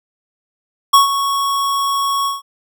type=tone with ADSR envelope; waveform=square; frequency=1108.7 Hz; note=C#6; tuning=in tune; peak=-5 dBFS; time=0.93-2.42 s; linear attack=11 ms; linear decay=130 ms; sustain=-11 dB; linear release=160 ms; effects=none